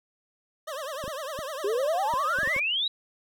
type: tone with vibrato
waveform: 25% pulse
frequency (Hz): 580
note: D5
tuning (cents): -22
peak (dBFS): -29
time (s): 0.67-2.6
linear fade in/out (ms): 10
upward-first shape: triangle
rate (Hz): 9.9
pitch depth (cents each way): 230
type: clicks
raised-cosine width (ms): 3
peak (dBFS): -27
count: 8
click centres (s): 1.04 / 1.079 / 1.39 / 2.138 / 2.387 / 2.432 / 2.475 / 2.564
type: exponential sweep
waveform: sine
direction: up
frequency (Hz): 385.5 to 3951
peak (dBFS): -24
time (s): 1.64-2.88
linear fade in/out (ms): 5
effects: none